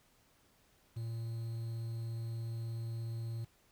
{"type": "tone with quantisation", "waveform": "triangle", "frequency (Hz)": 114.6, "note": "A#2", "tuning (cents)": -29, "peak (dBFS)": -35, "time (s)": [0.96, 3.45], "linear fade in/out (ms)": 10, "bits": 10, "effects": ["pink hiss -69 dBFS RMS until 3.71 s"]}